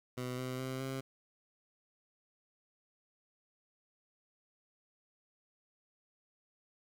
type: tone with pitch steps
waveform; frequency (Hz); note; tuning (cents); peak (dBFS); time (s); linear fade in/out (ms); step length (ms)
15% pulse; 125.8 / 128.22 / 130.69 / 133.2; B2 / C3 / C3 / C3; +32 / -35 / -2 / +31; -31; 0.17-1.01; 10; 210
effects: 11-bit

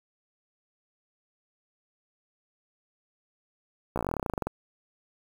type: slowing click train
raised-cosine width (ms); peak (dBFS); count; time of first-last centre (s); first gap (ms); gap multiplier
1; -15; 19; 3.96-4.47; 15; 1.07
effects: 7-bit

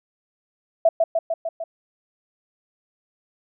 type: tone with echo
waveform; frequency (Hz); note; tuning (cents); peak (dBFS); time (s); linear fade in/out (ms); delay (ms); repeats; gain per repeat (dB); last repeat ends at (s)
sine; 660; E5; +2; -11; 0.85-0.89; 5; 150; 5; -3; 1.64
effects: none

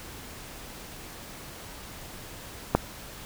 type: click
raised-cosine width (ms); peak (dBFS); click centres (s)
1; -4; 2.75
effects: pink hiss -43 dBFS RMS until 3.25 s

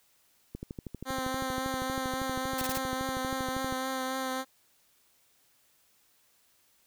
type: click train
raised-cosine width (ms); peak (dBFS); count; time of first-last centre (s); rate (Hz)
3; -25; 41; 0.55-3.725; 12.6
type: tone with vibrato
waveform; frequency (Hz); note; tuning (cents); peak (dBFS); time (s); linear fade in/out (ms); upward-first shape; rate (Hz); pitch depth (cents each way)
10% pulse; 261.6; C4; 0; -23; 1.05-4.45; 50; triangle; 3.6; 21
type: noise bursts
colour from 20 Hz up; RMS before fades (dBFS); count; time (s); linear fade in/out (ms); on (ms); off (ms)
white; -35; 4; 2.58-2.78; 5; 35; 20
effects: white hiss -67 dBFS RMS until 6.86 s

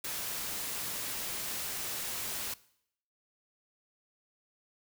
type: noise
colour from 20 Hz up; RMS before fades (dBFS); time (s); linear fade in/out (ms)
white; -37; 0.04-2.54; 5
effects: noise-tail reverb RT60 0.7 s tail -20 dB re dry

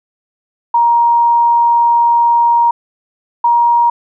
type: tone pair in turn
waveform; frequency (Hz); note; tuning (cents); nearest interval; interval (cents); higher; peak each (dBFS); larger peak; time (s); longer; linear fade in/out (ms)
sine; 941 / 945.6; A#5 / A#5; +16 / +24; unison; 8; second; -7; neither; 0.74-2.71 / 3.44-3.9; first; 5
effects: none

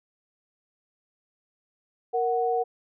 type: tone pair together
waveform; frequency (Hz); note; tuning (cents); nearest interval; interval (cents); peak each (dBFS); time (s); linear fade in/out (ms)
sine; 466.2 / 741.2; A#4 / F#5; 0 / +3; minor sixth; 803; -25; 2.13-2.64; 20
effects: none

